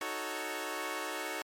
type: chord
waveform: 10% pulse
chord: D# half-diminished seventh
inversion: none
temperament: equal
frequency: 311.1 / 370 / 440 / 554.4 Hz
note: D#4 / F#4 / A4 / C#5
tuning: 0 / 0 / 0 / 0 cents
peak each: -33 dBFS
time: 0.01-1.42 s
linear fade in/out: 2 ms
effects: MP3 64 kbps